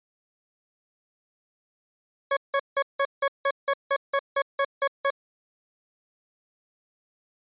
20% pulse tone bursts, 554.4 Hz, C#5, in tune, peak -16 dBFS, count 13, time 2.31-5.104 s, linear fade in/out 5 ms, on 58 ms, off 170 ms, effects resampled to 8000 Hz

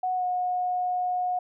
sine tone with pitch glide, 738 to 725.3 Hz, F#5 to F#5, -5 to -35 cents, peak -24 dBFS, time 0.03-1.39 s, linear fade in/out 5 ms, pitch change -30 cents, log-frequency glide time 0.15-0.24 s, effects none

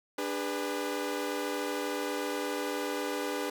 sawtooth chord, G# diminished, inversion second, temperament equal with one note detuned, 293.7 / 406.1 / 493.9 Hz, D4 / G#4 / B4, 0 / -39 / 0 cents, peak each -32 dBFS, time 0.18-3.5 s, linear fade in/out 5 ms, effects 10-bit

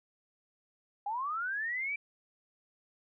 sine linear sweep, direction up, 788 to 2349 Hz, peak -32 dBFS, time 1.06-1.96 s, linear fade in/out 5 ms, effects none

